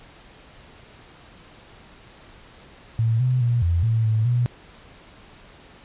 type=tone with pitch steps; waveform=sine; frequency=113.5 / 127 / 119.4 / 85.1 / 112.9 / 110 / 121.6 Hz; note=A#2 / B2 / A#2 / F2 / A2 / A2 / B2; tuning=-46 / +49 / +42 / -44 / +45 / 0 / -26 cents; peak=-17 dBFS; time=2.99-4.46 s; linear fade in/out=0 ms; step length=210 ms; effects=pink hiss -48 dBFS RMS until 5.84 s + resampled to 8000 Hz